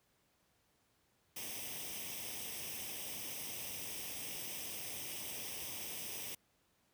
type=noise with comb filter; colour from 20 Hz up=white; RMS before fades=-44 dBFS; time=1.36-6.35 s; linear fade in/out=5 ms; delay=0.35 ms; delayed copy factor=+0.7; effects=pink hiss -75 dBFS RMS until 6.93 s + high-pass 60 Hz 12 dB/octave